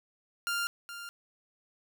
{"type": "tone with echo", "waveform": "sawtooth", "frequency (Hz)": 1396.9, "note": "F6", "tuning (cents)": 0, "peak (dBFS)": -26, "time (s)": [0.47, 0.67], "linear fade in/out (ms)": 0, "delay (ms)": 420, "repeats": 1, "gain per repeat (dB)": -11, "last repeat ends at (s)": 1.09, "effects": []}